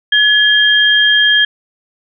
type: tone pair together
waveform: sine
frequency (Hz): 1700 / 3209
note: G#6 / G7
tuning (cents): +40 / +40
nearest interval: major seventh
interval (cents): 1100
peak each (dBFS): -10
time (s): 0.12-1.45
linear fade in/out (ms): 5
effects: none